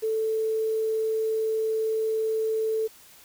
sine tone with quantisation, 440.8 Hz, A4, 3 cents sharp, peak -23 dBFS, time 0.02-2.88 s, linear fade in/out 20 ms, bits 8, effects white hiss -52 dBFS RMS until 3.24 s

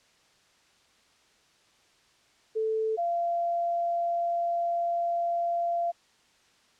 sine tone pair in turn, 440 / 687.3 Hz, A4 / F5, 0 / -28 cents, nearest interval minor sixth, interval 772 cents, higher second, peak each -25 dBFS, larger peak neither, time 2.55-2.97 / 2.97-5.92 s, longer second, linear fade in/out 20 ms, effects white hiss -63 dBFS RMS until 6.79 s + low-pass 6000 Hz 12 dB/octave

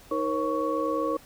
sine tone cluster, 313.9 / 473.6 / 542 / 1116 Hz, D#4 / A#4 / C#5 / C#6, +15 / +27 / -39 / +11 cents, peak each -30 dBFS, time 0.11-1.17 s, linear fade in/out 5 ms, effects pink hiss -52 dBFS RMS until 1.25 s

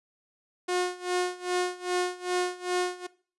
sawtooth tone with tremolo, 360.2 Hz, F#4, 46 cents flat, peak -20 dBFS, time 0.68-3.07 s, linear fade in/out 10 ms, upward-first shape sine, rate 2.5 Hz, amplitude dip 90%, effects noise-tail reverb RT60 0.4 s tail -19 dB re dry + resampled to 24000 Hz

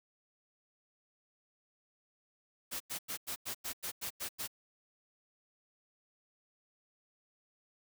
white noise bursts, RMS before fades -39 dBFS, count 10, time 2.71-4.477 s, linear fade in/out 20 ms, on 93 ms, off 93 ms, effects none

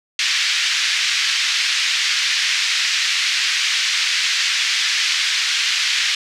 pink band-pass noise, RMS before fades -19 dBFS, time 0.19-6.15 s, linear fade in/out 2 ms, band 1900 to 5800 Hz, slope 24 dB/octave, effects none

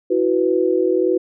sine chord, E suspended second, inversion none, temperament just, 329.6 / 370.8 / 494.4 Hz, E4 / F#4 / B4, 0 / +4 / +2 cents, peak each -20 / -17 / -20 dBFS, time 0.1-1.18 s, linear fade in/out 10 ms, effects none

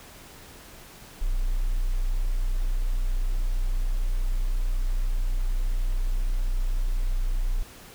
sine tone, 30.87 Hz, B0, in tune, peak -20 dBFS, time 1.21-7.63 s, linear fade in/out 10 ms, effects tanh soft clip ceiling -19 dBFS + pink hiss -47 dBFS RMS until 7.94 s

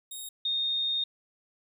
10% pulse / sine tone pair in turn, 3729 / 3684 Hz, A#7 / A#7, 0 / -21 cents, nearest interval unison, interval 21 cents, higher first, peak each -30 / -26 dBFS, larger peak second, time 0.11-0.29 / 0.45-1.04 s, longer second, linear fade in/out 5 ms, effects 11-bit

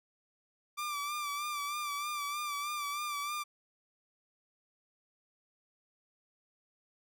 sawtooth tone with vibrato, 1174.7 Hz, D6, in tune, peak -31 dBFS, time 0.77-3.44 s, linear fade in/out 20 ms, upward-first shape sine, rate 3.2 Hz, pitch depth 45 cents each way, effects none

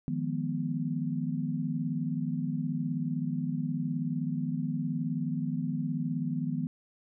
sine chord, F half-diminished seventh, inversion third, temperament equal with one note detuned, 155.56 / 174.61 / 210.9 / 246.9 Hz, Eb3 / F3 / Ab3 / Cb4, 0 / 0 / +27 / 0 cents, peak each -33 / -35 / -39 / -33 dBFS, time 0.08-6.67 s, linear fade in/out 0 ms, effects none

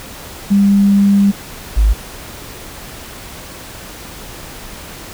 sine tone pair in turn, 200 / 52.46 Hz, G3 / G#1, +35 / +18 cents, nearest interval octave + major seventh, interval 2317 cents, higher first, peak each -7 dBFS, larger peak neither, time 0.5-1.32 / 1.76-1.94 s, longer first, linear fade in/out 20 ms, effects pink hiss -32 dBFS RMS until 5.13 s

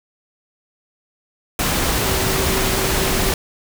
sine tone in noise, 382.3 Hz, G4, 43 cents flat, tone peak -25 dBFS, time 2.05-3.32 s, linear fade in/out 2 ms, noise pink, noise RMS -19 dBFS, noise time 1.59-3.34 s, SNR -9 dB, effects none

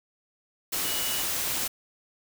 sine tone in noise, 2929 Hz, F#7, 18 cents flat, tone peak -35 dBFS, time 0.84-1.23 s, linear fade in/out 10 ms, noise white, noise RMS -29 dBFS, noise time 0.72-1.68 s, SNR -9 dB, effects none

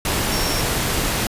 sine tone in noise, 5490 Hz, F8, 31 cents flat, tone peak -27 dBFS, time 0.32-0.61 s, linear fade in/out 2 ms, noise pink, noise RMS -21 dBFS, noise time 0.05-1.27 s, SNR -9 dB, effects resampled to 32000 Hz

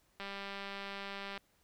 click train, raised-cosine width 0.3 ms, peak -27 dBFS, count 234, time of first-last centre 0.2-1.377 s, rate 198 Hz, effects pink hiss -72 dBFS RMS until 1.63 s

